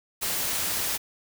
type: noise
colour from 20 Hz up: white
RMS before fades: -28 dBFS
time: 0.21-0.98 s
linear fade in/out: 20 ms
effects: none